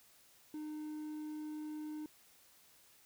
triangle tone, 305.1 Hz, D#4, 34 cents flat, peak -39 dBFS, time 0.54-2.06 s, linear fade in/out 2 ms, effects white hiss -65 dBFS RMS until 3.05 s

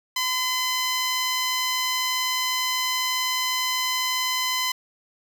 10% pulse tone, 1019 Hz, C6, 46 cents flat, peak -14 dBFS, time 0.16-4.72 s, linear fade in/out 5 ms, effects none

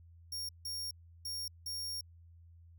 sawtooth tone bursts at uneven times, 5550 Hz, F8, 12 cents flat, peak -35 dBFS, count 4, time 0.32-0.49 / 0.65-0.91 / 1.25-1.48 / 1.66-2.01 s, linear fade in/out 5 ms, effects added 84 Hz sine -55 dBFS peak until 2.78 s

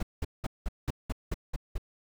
brown noise bursts, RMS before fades -30 dBFS, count 9, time 0-1.781 s, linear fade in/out 5 ms, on 29 ms, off 190 ms, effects none

